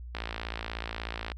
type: click train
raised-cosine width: 0.3 ms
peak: -18 dBFS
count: 67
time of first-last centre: 0.15-1.318 s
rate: 56.5 Hz
effects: added 60 Hz sine -39 dBFS peak until 1.37 s